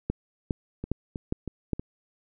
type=two click trains; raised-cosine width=3 ms; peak=-20 / -13 dBFS; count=4 / 5; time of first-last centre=0.84-1.795 / 0.1-1.733 s; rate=3.14 / 2.45 Hz; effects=none